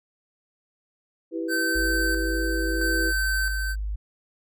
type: chord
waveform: sine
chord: E minor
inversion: none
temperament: equal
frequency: 329.6 / 392 / 493.9 Hz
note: E4 / G4 / B4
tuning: 0 / 0 / 0 cents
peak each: -28 / -34 / -33 dBFS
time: 1.31-3.13 s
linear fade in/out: 50 ms
type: tone with tremolo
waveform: square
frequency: 1542 Hz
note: G6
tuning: 29 cents flat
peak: -24 dBFS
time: 1.48-3.76 s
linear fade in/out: 50 ms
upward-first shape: square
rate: 0.75 Hz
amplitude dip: 45%
type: tone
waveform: sine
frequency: 51.4 Hz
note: G#1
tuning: 17 cents flat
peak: -26 dBFS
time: 1.75-3.96 s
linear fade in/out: 10 ms
effects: none